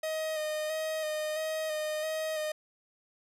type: tone with vibrato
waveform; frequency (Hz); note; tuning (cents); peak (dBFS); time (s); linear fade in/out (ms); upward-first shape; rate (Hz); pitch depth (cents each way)
45% pulse; 622.3; D#5; 0; -31; 0.03-2.52; 5; square; 1.5; 22
effects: resampled to 32000 Hz